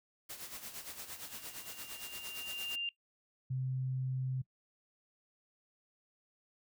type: noise with tremolo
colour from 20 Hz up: white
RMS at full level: -44 dBFS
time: 0.29-2.76 s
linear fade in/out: 10 ms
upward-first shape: sine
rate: 8.7 Hz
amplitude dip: 65%
type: tone with exponential growth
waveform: sine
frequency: 2794 Hz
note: F7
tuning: in tune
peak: -33 dBFS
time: 0.63-2.89 s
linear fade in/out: 1 ms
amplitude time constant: 490 ms
type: tone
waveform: sine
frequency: 130 Hz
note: C3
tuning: 11 cents flat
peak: -33 dBFS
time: 3.5-4.42 s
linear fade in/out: 10 ms
effects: noise-tail reverb RT60 0.1 s tail -21 dB re dry